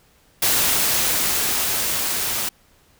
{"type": "noise with level ramp", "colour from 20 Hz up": "white", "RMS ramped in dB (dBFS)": [-18, -24], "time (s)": [0.42, 2.49], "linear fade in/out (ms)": 5, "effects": ["pink hiss -57 dBFS RMS until 2.99 s"]}